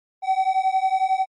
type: beating tone pair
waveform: triangle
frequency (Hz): 756 / 767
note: F#5 / G5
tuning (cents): +37 / -38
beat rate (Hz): 11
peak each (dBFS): -19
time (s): 0.22-1.26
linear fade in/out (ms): 50
effects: MP3 48 kbps